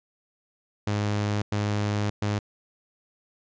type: tone bursts at uneven times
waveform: sawtooth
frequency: 103.83 Hz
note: G#2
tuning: in tune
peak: -20 dBFS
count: 3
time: 0.87-1.42 / 1.52-2.1 / 2.22-2.39 s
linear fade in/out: 5 ms
effects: resampled to 16000 Hz